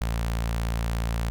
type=tone with notch filter; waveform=sawtooth; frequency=56.9 Hz; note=A#1; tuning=41 cents flat; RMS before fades=-27 dBFS; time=0.01-1.3 s; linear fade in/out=0 ms; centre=340 Hz; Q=1.1; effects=none